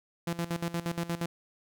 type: tone with tremolo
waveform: sawtooth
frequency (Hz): 170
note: F3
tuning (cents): -46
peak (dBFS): -25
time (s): 0.27-1.26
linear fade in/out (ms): 5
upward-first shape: square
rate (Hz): 8.5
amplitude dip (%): 80
effects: none